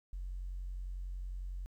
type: tone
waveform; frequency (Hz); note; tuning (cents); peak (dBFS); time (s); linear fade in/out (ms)
sine; 45.5; F#1; -28; -37; 0.13-1.66; 0
effects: tanh soft clip ceiling -34 dBFS + 12-bit